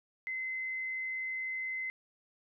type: tone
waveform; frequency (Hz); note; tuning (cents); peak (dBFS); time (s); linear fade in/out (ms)
sine; 2054; C7; -33; -34; 0.27-1.9; 0
effects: none